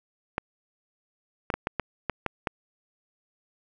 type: clicks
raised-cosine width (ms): 0.5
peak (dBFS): -11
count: 8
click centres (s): 0.381 / 1.502 / 1.54 / 1.671 / 1.797 / 2.097 / 2.263 / 2.472
effects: none